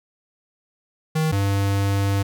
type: tone pair in turn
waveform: square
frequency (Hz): 157.5 / 99.22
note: D#3 / G2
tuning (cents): +21 / +21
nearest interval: minor sixth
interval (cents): 800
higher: first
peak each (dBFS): -19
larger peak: neither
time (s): 1.15-1.32 / 1.32-2.23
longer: second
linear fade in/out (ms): 10
effects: none